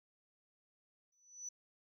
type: tone with exponential growth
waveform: sine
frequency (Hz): 5960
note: F#8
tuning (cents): +12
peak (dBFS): -39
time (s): 1.12-1.49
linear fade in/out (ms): 5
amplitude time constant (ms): 79
effects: tanh soft clip ceiling -36 dBFS